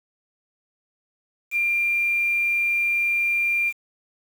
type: tone with quantisation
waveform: sine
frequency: 2386 Hz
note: D7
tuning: 27 cents sharp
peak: -19 dBFS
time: 1.51-3.73 s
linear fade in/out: 50 ms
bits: 7
effects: none